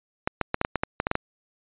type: clicks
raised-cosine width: 0.5 ms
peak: -8 dBFS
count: 11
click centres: 0.275 / 0.413 / 0.544 / 0.614 / 0.649 / 0.757 / 0.835 / 1.001 / 1.069 / 1.114 / 1.154 s
effects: resampled to 8000 Hz